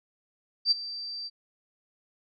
sine tone with ADSR envelope, 4673 Hz, D8, 9 cents flat, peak -17 dBFS, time 0.65-1.3 s, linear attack 63 ms, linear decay 18 ms, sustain -17 dB, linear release 34 ms, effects none

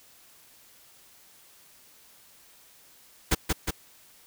pink noise with echo, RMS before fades -22 dBFS, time 3.31-3.35 s, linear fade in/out 10 ms, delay 180 ms, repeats 2, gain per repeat -3 dB, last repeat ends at 3.71 s, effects white hiss -56 dBFS RMS until 4.26 s

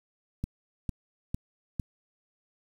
click train, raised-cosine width 5 ms, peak -18 dBFS, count 4, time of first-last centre 0.44-1.797 s, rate 2.21 Hz, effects 8-bit

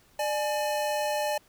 square tone pair together, 597 / 844.3 Hz, D5 / G#5, +28 / +28 cents, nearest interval tritone, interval 600 cents, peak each -29 / -31 dBFS, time 0.19-1.38 s, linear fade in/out 5 ms, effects pink hiss -61 dBFS RMS until 1.48 s

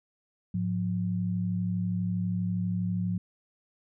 sine tone pair together, 106.4 / 178.8 Hz, G#2 / F3, +42 / +41 cents, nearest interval major sixth, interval 899 cents, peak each -31 / -28 dBFS, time 0.54-3.18 s, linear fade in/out 5 ms, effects none

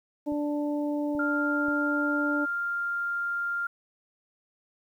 harmonic tone, 293.7 Hz, D4, in tune, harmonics 1 / 2 / 3, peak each -27 / -33 / -40 dBFS, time 0.26-2.46 s, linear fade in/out 20 ms
clicks, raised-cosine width 3 ms, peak -32 dBFS, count 3, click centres 0.321 / 1.151 / 1.684 s
sine tone, 1396.9 Hz, F6, in tune, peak -27 dBFS, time 1.19-3.67 s, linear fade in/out 5 ms
effects 10-bit

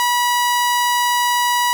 sawtooth tone, 972 Hz, B5, 28 cents flat, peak -11 dBFS, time 0-1.73 s, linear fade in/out 0 ms, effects none

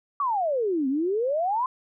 sine exponential two-way sweep, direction down then up, 1174.7 to 256.3 to 1055 Hz, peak -22 dBFS, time 0.2-1.66 s, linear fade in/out 2 ms, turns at 0.88 s, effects none

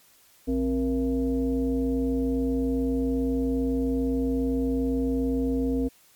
sine tone with frequency modulation, 263.8 Hz, C4, 14 cents sharp, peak -22 dBFS, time 0.47-5.89 s, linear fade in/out 20 ms, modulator 205 Hz, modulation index 0.88, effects white hiss -58 dBFS RMS until 6.15 s + MP3 96 kbps

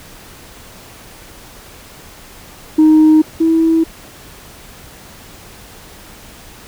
sine tone pair in turn, 311.2 / 325.4 Hz, D#4 / E4, 0 / -22 cents, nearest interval minor second, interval 78 cents, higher second, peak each -3 / -8 dBFS, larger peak first, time 2.78-3.22 / 3.4-3.84 s, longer neither, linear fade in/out 10 ms, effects tanh soft clip ceiling -3 dBFS + pink hiss -38 dBFS RMS until 6.67 s

